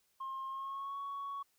sine tone with pitch glide, 1067 to 1116.2 Hz, C6 to C#6, +34 to +12 cents, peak -37 dBFS, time 0.2-1.43 s, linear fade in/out 10 ms, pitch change +78 cents, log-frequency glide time 0.48-0.98 s, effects tanh soft clip ceiling -36 dBFS + white hiss -75 dBFS RMS until 1.58 s

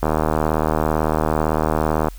click train, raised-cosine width 1 ms, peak -4 dBFS, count 161, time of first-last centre 0.03-2.084 s, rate 77.9 Hz, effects added 42 Hz sine -33 dBFS peak until 2.18 s + white hiss -48 dBFS RMS until 2.18 s

